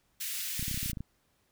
white high-pass noise, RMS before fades -36 dBFS, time 0.2-0.92 s, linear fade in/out 10 ms, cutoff 1800 Hz, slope 24 dB/octave
clicks, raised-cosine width 5 ms, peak -25 dBFS, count 12, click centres 0.595 / 0.627 / 0.681 / 0.713 / 0.744 / 0.776 / 0.83 / 0.86 / 0.898 / 0.932 / 0.972 / 1.006 s
effects pink hiss -72 dBFS RMS until 1.51 s

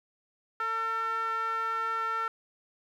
sawtooth tone with band-pass filter, 450.7 Hz, A4, 42 cents sharp, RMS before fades -31 dBFS, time 0.6-2.28 s, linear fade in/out 2 ms, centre 1400 Hz, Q 5.8, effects 11-bit

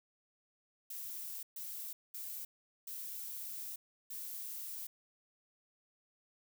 violet noise bursts at uneven times, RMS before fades -44 dBFS, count 5, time 0.9-1.43 / 1.56-1.93 / 2.14-2.45 / 2.87-3.76 / 4.1-4.87 s, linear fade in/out 5 ms, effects none

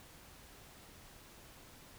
silence, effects pink hiss -57 dBFS RMS until 1.98 s

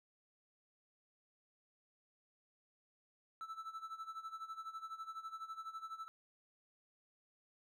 triangle tone with tremolo, 1318.5 Hz, E6, in tune, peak -40 dBFS, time 3.41-6.08 s, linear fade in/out 0 ms, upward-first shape sine, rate 12 Hz, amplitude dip 80%, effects none

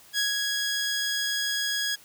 15% pulse tone with ADSR envelope, 1661.2 Hz, G#6, in tune, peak -16 dBFS, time 0.13-1.96 s, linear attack 52 ms, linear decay 150 ms, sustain -3 dB, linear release 17 ms, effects white hiss -53 dBFS RMS until 2.04 s

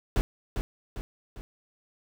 brown noise with echo, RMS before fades -23 dBFS, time 0.16-0.21 s, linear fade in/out 0 ms, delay 400 ms, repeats 3, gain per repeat -6 dB, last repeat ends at 1.41 s, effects none

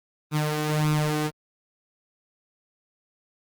sawtooth tone with flanger, 152 Hz, D#3, 40 cents flat, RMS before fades -24 dBFS, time 0.31-1.31 s, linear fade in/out 50 ms, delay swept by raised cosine 0.79 to 2.69 ms, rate 1.7 Hz, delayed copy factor +0.65, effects Opus 24 kbps

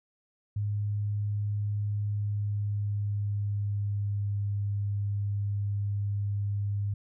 sine tone with pitch glide, 103.4 to 101.45 Hz, G#2 to G#2, -7 to -40 cents, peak -27 dBFS, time 0.56-6.94 s, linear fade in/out 5 ms, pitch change -33 cents, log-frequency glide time 2.05-4.4 s, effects none

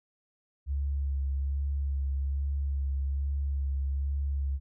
sine tone with vibrato, 69.3 Hz, C#2, in tune, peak -27 dBFS, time 0.66-4.6 s, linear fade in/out 50 ms, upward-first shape sine, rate 1.2 Hz, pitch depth 22 cents each way, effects none

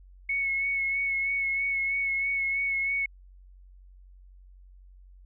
sine tone with vibrato, 2200 Hz, C#7, 14 cents flat, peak -25 dBFS, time 0.29-3.06 s, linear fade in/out 5 ms, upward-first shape sine, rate 3.1 Hz, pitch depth 22 cents each way, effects added 46 Hz sine -49 dBFS peak until 5.25 s

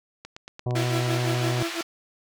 click train, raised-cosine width 0.2 ms, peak -22 dBFS, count 8, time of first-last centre 0.25-1.053 s, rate 8.72 Hz
harmonic tone, 123.47 Hz, B2, in tune, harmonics 1 / 2 / 3 / 4 / 5 / 6 / 7 / 8 / 9, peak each -24 / -39 / -33 / -40 / -36 / -38 / -50 / -44 / -52 dBFS, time 0.66-1.63 s, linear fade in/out 5 ms
white band-pass noise, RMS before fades -34 dBFS, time 0.75-1.83 s, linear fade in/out 10 ms, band 700 to 3700 Hz, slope 12 dB/octave
35% pulse tone with tremolo, 334.9 Hz, E4, 27 cents sharp, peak -24 dBFS, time 0.75-1.81 s, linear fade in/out 2 ms, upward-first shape sine, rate 5.9 Hz, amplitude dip 95%
effects none

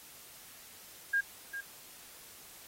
sine tone with echo, 1618 Hz, G#6, 46 cents flat, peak -26 dBFS, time 1.13-1.21 s, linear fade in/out 10 ms, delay 400 ms, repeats 1, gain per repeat -11 dB, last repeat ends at 1.61 s, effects white hiss -53 dBFS RMS until 2.67 s + AAC 48 kbps

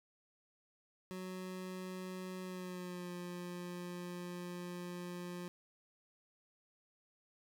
25% pulse tone with pitch glide, 185 to 176.95 Hz, F#3 to F3, 0 to +23 cents, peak -39 dBFS, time 1.11-5.48 s, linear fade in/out 0 ms, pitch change -77 cents, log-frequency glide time 2.42-3.12 s, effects none

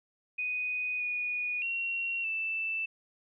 sine tone with pitch steps, 2489 / 2461 / 2739 / 2651 Hz, D#7 / D#7 / F7 / E7, 0 / -20 / -34 / +9 cents, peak -30 dBFS, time 0.38-2.86 s, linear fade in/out 10 ms, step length 620 ms, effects none

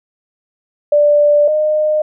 sine tone pair in turn, 588 / 611.7 Hz, D5 / D#5, +2 / -30 cents, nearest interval minor second, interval 68 cents, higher second, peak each -7 / -11 dBFS, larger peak first, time 0.92-1.48 / 1.48-2.02 s, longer first, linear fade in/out 5 ms, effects none

